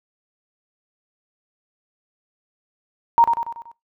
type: tone with echo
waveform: sine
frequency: 932.3 Hz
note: A#5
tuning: in tune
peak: -9 dBFS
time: 3.18-3.24 s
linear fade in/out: 0 ms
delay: 95 ms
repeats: 5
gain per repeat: -6 dB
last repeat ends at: 3.715 s
effects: noise-tail reverb RT60 0.2 s tail -22 dB re dry